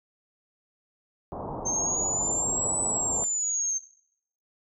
white low-pass noise, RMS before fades -35 dBFS, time 1.32-3.24 s, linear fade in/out 0 ms, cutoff 1000 Hz, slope 48 dB/octave
sine exponential two-way sweep, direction up then down, 6300 to 7990 to 6300 Hz, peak -25 dBFS, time 1.65-3.79 s, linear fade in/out 20 ms, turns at 2.8 s
effects noise-tail reverb RT60 0.7 s tail -19 dB re dry

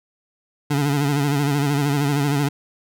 25% pulse tone with vibrato, 142.9 Hz, D3, 47 cents flat, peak -14 dBFS, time 0.7-2.49 s, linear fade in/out 10 ms, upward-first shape sine, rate 13 Hz, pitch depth 66 cents each way, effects none

